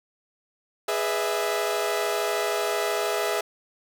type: chord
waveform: sawtooth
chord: E major seventh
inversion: first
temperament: equal with one note detuned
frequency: 415.3 / 493.9 / 606.3 / 659.3 Hz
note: G#4 / B4 / D#5 / E5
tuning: 0 / 0 / -45 / 0 cents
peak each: -24 / -28 / -30 / -24 dBFS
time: 0.88-3.41 s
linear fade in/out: 5 ms
effects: none